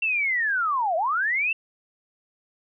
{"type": "linear two-way sweep", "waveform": "sine", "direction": "down then up", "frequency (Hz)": [2722, 622, 2722], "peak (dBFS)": -21, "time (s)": [0.02, 1.53], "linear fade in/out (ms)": 5, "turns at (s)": 0.96, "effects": []}